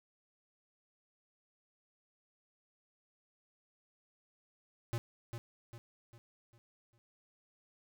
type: tone with echo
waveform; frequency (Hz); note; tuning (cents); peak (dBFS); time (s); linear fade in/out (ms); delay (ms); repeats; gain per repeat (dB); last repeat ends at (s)
square; 116.6; A#2; +1; -34; 4.93-4.98; 0; 400; 5; -7; 6.98
effects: none